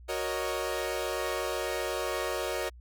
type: chord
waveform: sawtooth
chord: D# minor seventh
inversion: first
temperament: equal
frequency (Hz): 370 / 466.2 / 554.4 / 622.3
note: F#4 / A#4 / C#5 / D#5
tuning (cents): 0 / 0 / 0 / 0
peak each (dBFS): -32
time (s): 0.08-2.7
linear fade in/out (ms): 20
effects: added 60 Hz sine -47 dBFS peak until 2.8 s